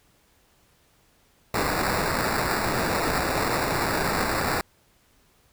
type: noise with sample-and-hold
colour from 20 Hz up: white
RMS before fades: -25 dBFS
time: 1.54-4.61 s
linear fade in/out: 2 ms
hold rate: 3150 Hz
effects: pink hiss -62 dBFS RMS until 5.52 s